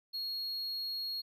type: tone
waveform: triangle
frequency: 4300 Hz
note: C8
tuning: 47 cents sharp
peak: -34 dBFS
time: 0.13-1.22 s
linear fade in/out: 20 ms
effects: none